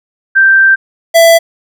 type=tone pair in turn; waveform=sine / square; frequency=1568 / 666 Hz; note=G6 / E5; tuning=0 / +18 cents; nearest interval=octave + minor third; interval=1482 cents; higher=first; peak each=-3 dBFS; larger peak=neither; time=0.35-0.76 / 1.14-1.39 s; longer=first; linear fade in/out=20 ms; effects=none